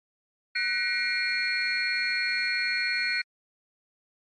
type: tone cluster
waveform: sine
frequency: 1494 / 1907 / 2157 / 2376 / 4300 Hz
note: F#6 / A#6 / C#7 / D7 / C8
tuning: +16 / +39 / -48 / +20 / +47 cents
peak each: -31 dBFS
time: 0.55-3.22 s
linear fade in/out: 10 ms
effects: tanh soft clip ceiling -16 dBFS + AAC 64 kbps